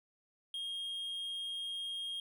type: tone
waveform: triangle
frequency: 3241 Hz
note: G#7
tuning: 43 cents flat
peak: -36 dBFS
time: 0.54-2.2 s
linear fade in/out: 2 ms
effects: none